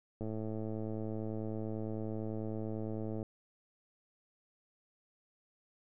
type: click train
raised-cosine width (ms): 2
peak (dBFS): -27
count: 330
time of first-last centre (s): 0.21-3.228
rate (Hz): 109
effects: none